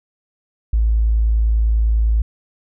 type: tone with tanh clipping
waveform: triangle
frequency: 55 Hz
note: A1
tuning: in tune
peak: -12 dBFS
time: 0.73-2.22 s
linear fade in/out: 5 ms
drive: 3 dB
effects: none